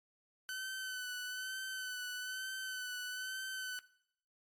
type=tone with vibrato; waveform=sawtooth; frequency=1513 Hz; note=F#6; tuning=38 cents sharp; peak=-36 dBFS; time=0.49-3.79 s; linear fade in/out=0 ms; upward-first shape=sine; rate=1.1 Hz; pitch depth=31 cents each way; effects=noise-tail reverb RT60 0.7 s tail -20 dB re dry + MP3 64 kbps